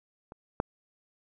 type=clicks; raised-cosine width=1 ms; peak=-30 / -12 dBFS; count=2; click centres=0.321 / 0.601 s; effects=none